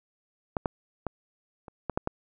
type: clicks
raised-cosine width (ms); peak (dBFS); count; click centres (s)
1; -13 / -12 / -16 / -29 / -15 / -12 / -14; 7; 0.568 / 0.658 / 1.067 / 1.682 / 1.897 / 1.975 / 2.074
effects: none